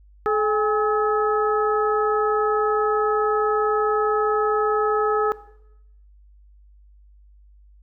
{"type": "harmonic tone with a mistuned harmonic", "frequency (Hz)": 427.7, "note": "A4", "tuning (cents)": -49, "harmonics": [1, 2, 3, 4], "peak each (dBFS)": [-20, -26, -23, -33], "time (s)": [0.26, 5.32], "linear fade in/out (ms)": 0, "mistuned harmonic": 2, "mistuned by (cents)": -77, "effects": ["noise-tail reverb RT60 0.8 s tail -17 dB re dry", "added 50 Hz sine -48 dBFS peak until 7.82 s"]}